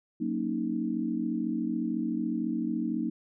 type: chord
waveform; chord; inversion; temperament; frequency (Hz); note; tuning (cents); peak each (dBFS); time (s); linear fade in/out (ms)
sine; D# minor seventh; first; equal; 185 / 233.1 / 277.2 / 311.1; F#3 / A#3 / C#4 / D#4; 0 / 0 / 0 / 0; -36 / -31 / -36 / -32; 0.2-3.1; 10
effects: none